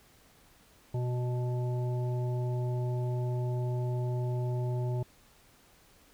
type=harmonic tone with a mistuned harmonic; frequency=123.47 Hz; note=B2; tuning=in tune; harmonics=1 / 3 / 5 / 7; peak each=-29 / -39 / -43 / -46 dBFS; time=0.94-5.03 s; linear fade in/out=5 ms; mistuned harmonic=7; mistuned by=+15 cents; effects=pink hiss -61 dBFS RMS until 6.13 s